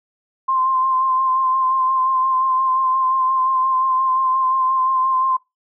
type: tone with vibrato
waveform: sine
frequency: 1046.5 Hz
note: C6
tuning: in tune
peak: -15 dBFS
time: 0.48-5.37 s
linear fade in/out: 10 ms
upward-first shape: sine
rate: 5.7 Hz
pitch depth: 25 cents each way
effects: noise-tail reverb RT60 0.2 s tail -20 dB re dry